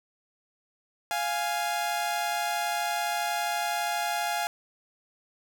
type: tone pair together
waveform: sawtooth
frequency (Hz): 698.5 / 830.7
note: F5 / G#5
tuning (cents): 0 / 0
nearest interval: minor third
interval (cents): 300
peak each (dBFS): -26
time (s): 1.11-4.47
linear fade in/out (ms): 0
effects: none